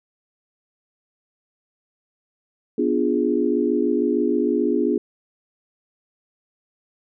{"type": "chord", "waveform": "sine", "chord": "B diminished seventh", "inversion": "none", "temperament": "equal", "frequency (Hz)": [246.9, 293.7, 349.2, 415.3], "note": ["B3", "D4", "F4", "Ab4"], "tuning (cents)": [0, 0, 0, 0], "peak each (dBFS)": -23, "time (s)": [2.78, 4.98], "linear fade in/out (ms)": 5, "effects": []}